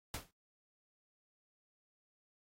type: noise with exponential decay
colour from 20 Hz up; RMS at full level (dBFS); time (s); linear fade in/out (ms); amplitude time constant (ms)
pink; -37; 0.14-0.31; 1; 35
effects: noise-tail reverb RT60 0.2 s tail -26 dB re dry + AAC 48 kbps